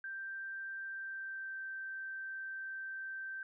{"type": "tone with pitch glide", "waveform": "sine", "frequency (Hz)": [1572, 1559.3], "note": ["G6", "G6"], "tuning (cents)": [4, -10], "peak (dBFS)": -40, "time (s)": [0.04, 3.43], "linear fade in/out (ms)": 2, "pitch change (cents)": -14, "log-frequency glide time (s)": [0.87, 1.61], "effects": []}